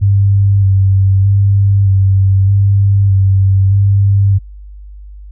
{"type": "tone with vibrato", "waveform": "sine", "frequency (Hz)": 98, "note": "G2", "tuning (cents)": 0, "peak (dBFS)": -6, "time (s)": [0.01, 4.39], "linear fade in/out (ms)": 20, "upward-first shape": "square", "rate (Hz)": 0.81, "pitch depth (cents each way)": 24, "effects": ["added 50 Hz sine -29 dBFS peak until 5.31 s"]}